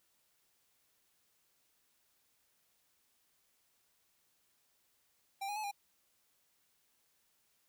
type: tone with pitch steps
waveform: square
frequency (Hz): 787 / 824 / 858 / 809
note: G5 / G#5 / A5 / G#5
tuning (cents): +7 / -14 / -44 / -46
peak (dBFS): -38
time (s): 5.41-5.714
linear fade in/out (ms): 10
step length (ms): 76
effects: white hiss -75 dBFS RMS until 7.68 s